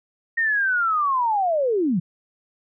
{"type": "linear sweep", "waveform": "sine", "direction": "down", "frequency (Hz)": [1864.7, 155.56], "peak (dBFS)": -18, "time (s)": [0.37, 2], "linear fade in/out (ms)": 10, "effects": []}